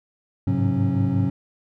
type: tone cluster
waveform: triangle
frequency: 100.8 / 106.3 / 132.3 / 182.6 / 273.3 Hz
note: G2 / G#2 / C3 / F#3 / C#4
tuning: +49 / +41 / +20 / -23 / -24 cents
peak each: -23 dBFS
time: 0.47-1.3 s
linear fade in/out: 5 ms
effects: none